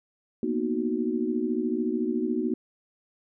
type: chord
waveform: sine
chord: B major seventh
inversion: third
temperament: equal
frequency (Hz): 233.1 / 246.9 / 311.1 / 370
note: A#3 / B3 / D#4 / F#4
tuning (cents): 0 / 0 / 0 / 0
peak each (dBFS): -30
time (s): 0.43-2.54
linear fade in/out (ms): 2
effects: none